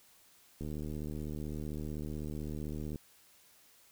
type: click train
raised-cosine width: 3 ms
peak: -28 dBFS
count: 179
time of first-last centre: 0.61-2.958 s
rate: 75.8 Hz
effects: white hiss -63 dBFS RMS until 3.91 s